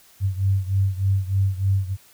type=beating tone pair; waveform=sine; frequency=96 / 99.3 Hz; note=G2 / G2; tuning=-36 / +23 cents; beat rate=3.3 Hz; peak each=-20 / -23 dBFS; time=0.2-1.97 s; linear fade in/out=50 ms; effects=white hiss -53 dBFS RMS until 2.13 s